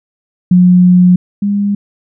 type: tone pair in turn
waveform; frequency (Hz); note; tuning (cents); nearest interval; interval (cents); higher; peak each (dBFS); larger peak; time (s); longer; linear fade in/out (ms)
sine; 180 / 202.5; F#3 / G#3; -47 / -43; major second; 204; second; -3 / -10; first; 0.51-1.16 / 1.42-1.75; first; 5
effects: none